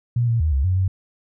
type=tone with pitch steps; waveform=sine; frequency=120 / 115.9 / 78.2 / 67.5 / 92.1 / 94.1 Hz; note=B2 / A#2 / D#2 / C#2 / F#2 / F#2; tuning=-49 / -10 / +9 / -45 / -7 / +30 cents; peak=-16 dBFS; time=0.16-0.88 s; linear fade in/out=5 ms; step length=120 ms; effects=none